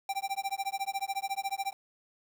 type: tone with tremolo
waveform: square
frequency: 785 Hz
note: G5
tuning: 2 cents sharp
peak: -29 dBFS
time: 0.09-1.73 s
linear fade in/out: 2 ms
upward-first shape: sine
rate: 14 Hz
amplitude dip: 100%
effects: 10-bit